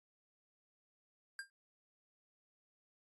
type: tone with exponential decay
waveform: square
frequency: 1600 Hz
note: G6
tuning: 35 cents sharp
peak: -39 dBFS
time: 1.39-1.5 s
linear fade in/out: 1 ms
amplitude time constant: 23 ms
effects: AAC 32 kbps